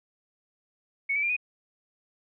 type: tone with pitch steps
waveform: sine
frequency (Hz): 2217 / 2300 / 2387 / 2477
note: C#7 / D7 / D7 / D#7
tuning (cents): 0 / -37 / +28 / -8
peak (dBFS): -24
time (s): 1.09-1.366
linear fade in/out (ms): 10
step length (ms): 69
effects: none